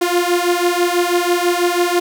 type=beating tone pair; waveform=sawtooth; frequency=348.5 / 354.6 Hz; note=F4 / F4; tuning=-4 / +26 cents; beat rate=6.1 Hz; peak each=-13 dBFS; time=0.01-2 s; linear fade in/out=10 ms; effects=none